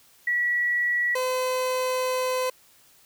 sine / 30% pulse tone pair in turn, 1936 / 510.7 Hz, B6 / C5, -35 / -42 cents, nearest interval octave + major seventh, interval 2307 cents, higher first, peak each -21 dBFS, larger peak neither, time 0.27-1.15 / 1.15-2.5 s, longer second, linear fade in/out 5 ms, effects white hiss -57 dBFS RMS until 3.05 s

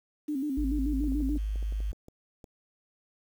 sine tone with vibrato, 282.2 Hz, C#4, 31 cents sharp, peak -28 dBFS, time 0.28-1.38 s, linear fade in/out 10 ms, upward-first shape square, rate 6.9 Hz, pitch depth 100 cents each way
sine tone, 51.91 Hz, G#1, in tune, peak -28 dBFS, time 0.57-1.92 s, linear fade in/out 10 ms
clicks, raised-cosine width 2 ms, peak -34 dBFS, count 12, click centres 1.04 / 1.121 / 1.205 / 1.291 / 1.358 / 1.558 / 1.627 / 1.724 / 1.804 / 1.93 / 2.084 / 2.442 s
effects 9-bit

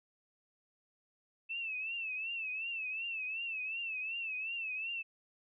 sine tone with vibrato, 2637 Hz, E7, in tune, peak -36 dBFS, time 1.49-5.03 s, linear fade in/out 20 ms, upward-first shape triangle, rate 2.7 Hz, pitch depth 110 cents each way, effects none

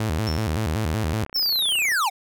sawtooth tone with vibrato, 92.7 Hz, F#2, 4 cents sharp, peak -18 dBFS, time 0-1.25 s, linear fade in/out 5 ms, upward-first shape square, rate 5.3 Hz, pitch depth 290 cents each way
sine tone with exponential decay, 5400 Hz, E8, 41 cents sharp, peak -27 dBFS, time 0.27-0.56 s, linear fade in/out 2 ms, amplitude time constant 61 ms
click train, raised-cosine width 0.5 ms, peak -25 dBFS, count 33, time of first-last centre 0.87-1.919 s, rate 30.5 Hz
square linear sweep, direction down, 5490 to 703 Hz, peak -20 dBFS, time 1.34-2.1 s, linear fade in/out 20 ms
effects none

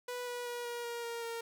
sawtooth tone with pitch steps, 492.2 / 487.1 / 482.1 / 477.1 / 472.1 / 467.3 / 462.4 Hz, B4 / B4 / B4 / A#4 / A#4 / A#4 / A#4, -6 / -24 / -42 / +40 / +22 / +4 / -14 cents, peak -34 dBFS, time 0.08-1.41 s, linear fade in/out 5 ms, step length 190 ms, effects none

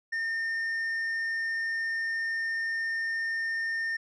sine tone with tanh clipping, 1817 Hz, A#6, 45 cents flat, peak -29 dBFS, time 0.12-3.97 s, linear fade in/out 10 ms, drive 4 dB, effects none

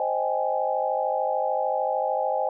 sine chord, Ab major seventh, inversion first, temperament equal with one note detuned, 523.3 / 622.3 / 784 / 837.4 Hz, C5 / Eb5 / G5 / Ab5, 0 / 0 / 0 / +14 cents, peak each -28 dBFS, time 0-2.49 s, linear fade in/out 2 ms, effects none

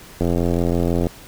click train, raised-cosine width 2 ms, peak -7 dBFS, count 75, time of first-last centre 0.21-1.068 s, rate 86.2 Hz, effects pink hiss -42 dBFS RMS until 1.27 s

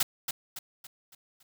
white noise with echo, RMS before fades -25 dBFS, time 0-0.03 s, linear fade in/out 5 ms, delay 280 ms, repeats 5, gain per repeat -7 dB, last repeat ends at 1.43 s, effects none

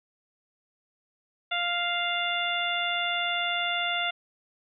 harmonic tone, 698.5 Hz, F5, in tune, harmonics 1 / 2 / 3 / 4 / 5, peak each -32 / -32 / -32 / -32 / -32 dBFS, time 1.51-4.11 s, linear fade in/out 10 ms, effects none

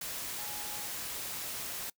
sine tone in noise, 835 Hz, G#5, 9 cents sharp, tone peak -48 dBFS, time 0.38-0.87 s, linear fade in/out 5 ms, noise white, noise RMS -39 dBFS, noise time 0.01-1.9 s, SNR -12 dB, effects noise-tail reverb RT60 0.1 s tail -23 dB re dry

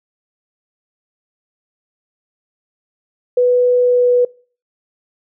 sine tone with pitch glide, 493.9 to 491.1 Hz, B4 to B4, 0 to -10 cents, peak -9 dBFS, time 3.37-4.25 s, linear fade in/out 5 ms, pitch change -10 cents, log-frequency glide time 3.79-4.11 s, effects noise-tail reverb RT60 0.4 s tail -23 dB re dry

